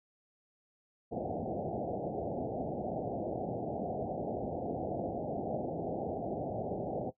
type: low-pass noise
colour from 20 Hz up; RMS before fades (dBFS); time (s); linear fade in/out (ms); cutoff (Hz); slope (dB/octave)
white; -36; 1.11-7.11; 20; 780; 96
effects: noise-tail reverb RT60 0.1 s tail -17 dB re dry + high-pass 100 Hz 12 dB/octave